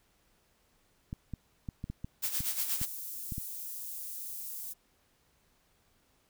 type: clicks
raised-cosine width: 5 ms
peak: -25 dBFS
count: 10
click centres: 1.129 / 1.337 / 1.688 / 1.841 / 1.9 / 2.045 / 2.406 / 2.815 / 3.322 / 3.381 s
type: noise with tremolo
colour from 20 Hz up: blue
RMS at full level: -31 dBFS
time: 2.22-2.86 s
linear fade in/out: 20 ms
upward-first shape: sine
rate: 8.4 Hz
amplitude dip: 65%
type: high-pass noise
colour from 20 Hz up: white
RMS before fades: -41 dBFS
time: 2.56-4.74 s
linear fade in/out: 20 ms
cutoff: 9900 Hz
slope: 12 dB/octave
effects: pink hiss -70 dBFS RMS until 6.29 s